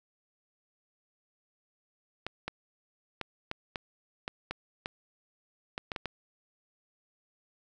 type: clicks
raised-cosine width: 0.3 ms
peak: -18 dBFS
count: 12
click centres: 2.266 / 2.48 / 3.213 / 3.514 / 3.758 / 4.279 / 4.51 / 4.859 / 5.779 / 5.918 / 5.962 / 6.057 s
effects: none

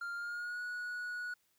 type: tone with pitch glide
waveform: triangle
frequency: 1396.9 to 1462.1 Hz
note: F6 to F#6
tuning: 0 to -21 cents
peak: -36 dBFS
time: 0.01-1.34 s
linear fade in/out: 5 ms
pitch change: +79 cents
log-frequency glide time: 0.15-0.61 s
effects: white hiss -75 dBFS RMS until 1.58 s

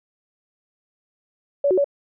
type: tone with pitch steps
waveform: sine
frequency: 567 / 371.2 / 566 Hz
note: C#5 / F#4 / C#5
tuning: +39 / +6 / +36 cents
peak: -15 dBFS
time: 1.64-1.844 s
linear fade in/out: 5 ms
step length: 68 ms
effects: none

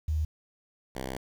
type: tone pair in turn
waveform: sine / 5% pulse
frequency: 77.4 / 65.09 Hz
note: D#2 / C2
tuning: -9 / -8 cents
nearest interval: minor third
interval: 299 cents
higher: first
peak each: -25 / -23 dBFS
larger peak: second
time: 0.08-0.25 / 0.95-1.17 s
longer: second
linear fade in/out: 5 ms
effects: 9-bit

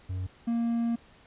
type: tone pair in turn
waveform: triangle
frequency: 92.5 / 233.1 Hz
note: F#2 / A#3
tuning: 0 / 0 cents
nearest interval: octave + major third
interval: 1600 cents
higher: second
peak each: -28 / -23 dBFS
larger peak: second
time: 0.09-0.27 / 0.47-0.96 s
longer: second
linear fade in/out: 10 ms
effects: pink hiss -57 dBFS RMS until 1.26 s + resampled to 8000 Hz

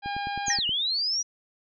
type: harmonic tone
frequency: 809 Hz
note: G#5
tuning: 46 cents flat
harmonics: 1 / 2 / 3 / 4 / 5 / 6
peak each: -30 / -36 / -40 / -42 / -44 / -46 dBFS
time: 0.02-0.6 s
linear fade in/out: 50 ms
type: click train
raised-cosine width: 3 ms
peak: -26 dBFS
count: 7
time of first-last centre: 0.06-0.693 s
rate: 9.48 Hz
type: linear two-way sweep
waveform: sine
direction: down then up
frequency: 6960 to 2794 to 5870 Hz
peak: -24 dBFS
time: 0.46-1.23 s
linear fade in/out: 20 ms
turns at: 0.66 s
type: tone with exponential decay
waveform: sine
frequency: 1864.7 Hz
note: A#6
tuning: in tune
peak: -22 dBFS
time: 0.5-0.68 s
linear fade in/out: 2 ms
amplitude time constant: 37 ms
effects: none

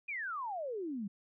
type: exponential sweep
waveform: sine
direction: down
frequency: 2500 to 188.2 Hz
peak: -36 dBFS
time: 0.08-1.08 s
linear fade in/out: 10 ms
effects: none

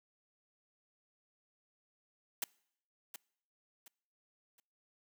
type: noise with echo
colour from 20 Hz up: white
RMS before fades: -36 dBFS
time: 2.42-2.44 s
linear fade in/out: 2 ms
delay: 720 ms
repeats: 3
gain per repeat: -10 dB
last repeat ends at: 4.6 s
effects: noise-tail reverb RT60 0.7 s tail -25 dB re dry + high-pass 200 Hz 12 dB/octave

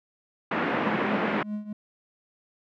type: band-pass noise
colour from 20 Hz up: pink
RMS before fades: -27 dBFS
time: 0.51-1.43 s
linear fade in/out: 5 ms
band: 180 to 2300 Hz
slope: 24 dB/octave
type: tone with tremolo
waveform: triangle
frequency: 210 Hz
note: G#3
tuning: 19 cents sharp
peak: -25 dBFS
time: 0.85-1.73 s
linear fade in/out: 5 ms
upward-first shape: triangle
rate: 4.7 Hz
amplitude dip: 85%
effects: none

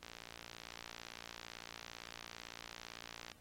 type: click train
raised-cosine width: 0.2 ms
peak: -30 dBFS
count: 191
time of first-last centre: 0.03-3.317 s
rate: 57.8 Hz
effects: pink hiss -66 dBFS RMS until 3.4 s + AAC 48 kbps

